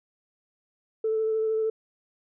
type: tone with vibrato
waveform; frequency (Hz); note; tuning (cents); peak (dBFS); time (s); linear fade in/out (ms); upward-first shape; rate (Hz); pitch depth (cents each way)
sine; 440; A4; 0; -22; 1.04-1.7; 5; sine; 13; 14
effects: tanh soft clip ceiling -18 dBFS